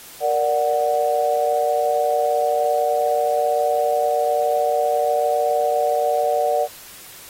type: chord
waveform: sine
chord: Bb augmented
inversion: none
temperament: equal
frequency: 466.2 / 587.3 / 740 Hz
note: Bb4 / D5 / F#5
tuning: 0 / 0 / 0 cents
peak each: -23 / -20 / -20 dBFS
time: 0.2-6.68 s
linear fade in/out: 50 ms
effects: white hiss -41 dBFS RMS until 7.29 s + AAC 48 kbps